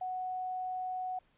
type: tone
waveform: sine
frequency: 740 Hz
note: F#5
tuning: in tune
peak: -34 dBFS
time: 0.01-1.19 s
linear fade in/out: 5 ms
effects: pink hiss -70 dBFS RMS until 1.37 s + resampled to 8000 Hz